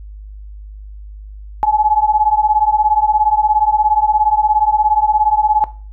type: beating tone pair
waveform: sine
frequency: 842 / 859 Hz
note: G#5 / A5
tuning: +24 / -42 cents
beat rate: 17 Hz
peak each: -14 dBFS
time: 1.63-5.64 s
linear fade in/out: 0 ms
effects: noise-tail reverb RT60 0.4 s tail -17 dB re dry + added 51 Hz sine -30 dBFS peak until 5.92 s